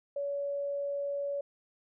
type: tone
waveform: sine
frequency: 566 Hz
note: C#5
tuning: 36 cents sharp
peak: -31 dBFS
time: 0.16-1.41 s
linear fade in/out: 5 ms
effects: none